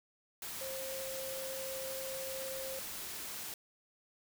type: tone in noise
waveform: sine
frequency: 531 Hz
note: C5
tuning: 25 cents sharp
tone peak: -41 dBFS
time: 0.61-2.79 s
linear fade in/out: 2 ms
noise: white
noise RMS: -43 dBFS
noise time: 0.42-3.54 s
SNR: -1 dB
effects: none